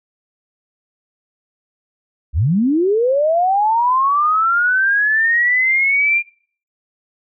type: linear sweep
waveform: sine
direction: up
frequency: 57.1 to 2404 Hz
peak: -12 dBFS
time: 2.33-6.23 s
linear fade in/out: 50 ms
effects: noise-tail reverb RT60 0.5 s tail -24 dB re dry